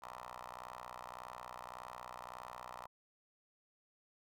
10% pulse ring-modulated tone, 61.74 Hz, B1, in tune, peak -36 dBFS, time 0.02-2.87 s, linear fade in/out 5 ms, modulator 967 Hz, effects none

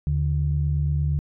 sine tone pair together, 77.29 / 145.9 Hz, D#2 / D3, -11 / -11 cents, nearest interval major seventh, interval 1100 cents, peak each -22 dBFS, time 0.07-1.19 s, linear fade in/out 0 ms, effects tanh soft clip ceiling -12 dBFS

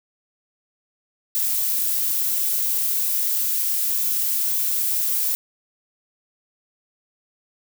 violet noise, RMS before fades -22 dBFS, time 1.35-5.35 s, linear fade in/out 0 ms, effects none

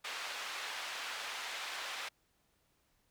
white band-pass noise, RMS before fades -42 dBFS, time 0.04-2.09 s, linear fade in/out 10 ms, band 760 to 3300 Hz, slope 12 dB/octave, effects pink hiss -75 dBFS RMS until 3.1 s

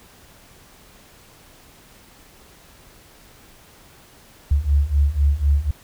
sine beating tone pair, 69.3 / 73.3 Hz, C#2 / D2, 0 / -3 cents, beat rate 4 Hz, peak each -19 / -17 dBFS, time 4.51-5.71 s, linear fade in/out 5 ms, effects pink hiss -49 dBFS RMS until 5.83 s

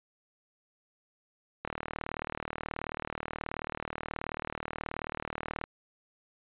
click train, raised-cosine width 0.5 ms, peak -19 dBFS, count 155, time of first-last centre 1.65-5.64 s, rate 38.6 Hz, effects resampled to 8000 Hz

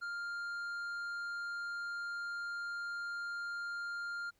sine tone with tanh clipping, 1400 Hz, F6, 4 cents sharp, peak -39 dBFS, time 0.01-4.31 s, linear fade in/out 20 ms, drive 7 dB, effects pink hiss -75 dBFS RMS until 4.39 s

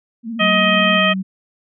sine tone with vibrato, 227.6 Hz, A#3, 41 cents flat, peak -23 dBFS, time 0.23-1.01 s, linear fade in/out 50 ms, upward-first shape sine, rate 16 Hz, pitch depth 68 cents each way
harmonic tone, 629 Hz, D#5, 19 cents sharp, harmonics 1 / 2 / 3 / 4 / 5, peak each -19 / -19 / -19 / -19 / -19 dBFS, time 0.39-1.14 s, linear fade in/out 20 ms
sine tone, 189.8 Hz, F#3, 44 cents sharp, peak -19 dBFS, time 0.4-1.23 s, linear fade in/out 20 ms
effects none

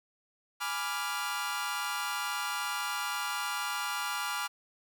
sawtooth chord, G# diminished seventh, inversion none, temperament equal, 830.6 / 987.8 / 1174.7 / 1396.9 Hz, G#5 / B5 / D6 / F6, 0 / 0 / 0 / 0 cents, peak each -36 / -35 / -34 / -32 dBFS, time 0.6-4.48 s, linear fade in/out 20 ms, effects none

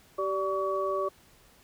sine tone cluster, 386.1 / 583 / 1133 Hz, G4 / D5 / C#6, -26 / -13 / +37 cents, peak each -31 dBFS, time 0.18-1.09 s, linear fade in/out 10 ms, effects pink hiss -59 dBFS RMS until 1.63 s

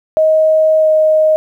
sine tone with pitch glide, 629 to 623.9 Hz, D#5 to D#5, +19 to +5 cents, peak -7 dBFS, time 0.17-1.36 s, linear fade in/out 0 ms, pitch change -14 cents, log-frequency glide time 0.79-0.89 s, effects 8-bit

